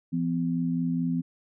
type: tone pair together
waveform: sine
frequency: 169.4 / 254 Hz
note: E3 / B3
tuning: +48 / +49 cents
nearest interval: perfect fifth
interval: 701 cents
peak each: -27 / -27 dBFS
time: 0.12-1.22 s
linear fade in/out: 20 ms
effects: none